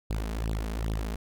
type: tone with flanger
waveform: sawtooth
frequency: 54.4 Hz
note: A1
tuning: 19 cents flat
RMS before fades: -31 dBFS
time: 0.1-1.16 s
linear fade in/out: 5 ms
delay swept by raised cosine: 0.23 to 4.83 ms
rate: 2.5 Hz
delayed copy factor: +1
effects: none